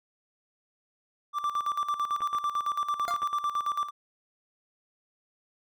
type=tone with tremolo; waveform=triangle; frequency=1174 Hz; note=D6; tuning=1 cent flat; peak=-23 dBFS; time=1.33-3.91 s; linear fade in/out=50 ms; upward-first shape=square; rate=9 Hz; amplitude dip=70%
type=clicks; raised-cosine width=0.5 ms; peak=-28 dBFS; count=5; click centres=2.206 / 2.349 / 2.997 / 3.14 / 3.23 s
type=tone with exponential decay; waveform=25% pulse; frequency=698.5 Hz; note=F5; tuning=in tune; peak=-23 dBFS; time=3.08-3.21 s; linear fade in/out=0 ms; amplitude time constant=28 ms
effects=none